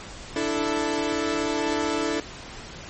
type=chord; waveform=sawtooth; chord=D suspended second; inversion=none; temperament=equal; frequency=293.7 / 329.6 / 440 Hz; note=D4 / E4 / A4; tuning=0 / 0 / 0 cents; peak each=-24 dBFS; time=0.36-2.2 s; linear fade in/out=2 ms; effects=pink hiss -40 dBFS RMS until 2.89 s + MP3 32 kbps